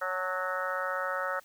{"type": "harmonic tone with a mistuned harmonic", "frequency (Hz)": 185, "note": "F#3", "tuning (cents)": 0, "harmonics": [3, 4, 5, 6, 7, 8, 9, 10], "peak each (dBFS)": [-35, -43, -41, -42, -34, -36, -45, -40], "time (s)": [0.01, 1.4], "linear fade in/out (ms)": 10, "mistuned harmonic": 5, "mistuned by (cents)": -36, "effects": ["white hiss -60 dBFS RMS until 1.44 s"]}